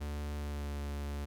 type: tone with pitch glide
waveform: 45% pulse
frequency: 73.42 to 71.95 Hz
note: D2 to D2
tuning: 0 to -35 cents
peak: -36 dBFS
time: 0-1.26 s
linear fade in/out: 20 ms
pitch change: -35 cents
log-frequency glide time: 0.35-0.71 s
effects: none